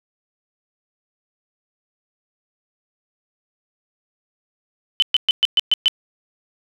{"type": "tone bursts", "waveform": "sine", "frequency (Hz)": 3037, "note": "F#7", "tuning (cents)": 44, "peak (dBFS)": -11, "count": 7, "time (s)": [5, 5.881], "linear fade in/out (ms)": 0, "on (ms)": 23, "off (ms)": 120, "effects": []}